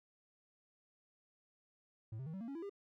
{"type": "tone with pitch steps", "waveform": "triangle", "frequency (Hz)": [110, 132.33, 159.2, 191.52, 230.4, 277.2, 333.5, 401.2], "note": ["A2", "C3", "D#3", "G3", "A#3", "C#4", "E4", "G4"], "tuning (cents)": [0, 20, 40, -40, -20, 0, 20, 40], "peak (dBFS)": -40, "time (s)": [2.12, 2.696], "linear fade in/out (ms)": 5, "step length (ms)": 72, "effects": []}